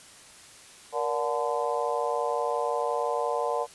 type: harmonic tone with a mistuned harmonic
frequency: 145.6 Hz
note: D3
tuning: 15 cents flat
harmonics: 3 / 4 / 5 / 6 / 7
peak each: -30 / -31 / -32 / -33 / -33 dBFS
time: 0.92-3.67 s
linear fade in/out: 50 ms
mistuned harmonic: 3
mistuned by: +130 cents
effects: white hiss -50 dBFS RMS until 3.74 s + resampled to 24000 Hz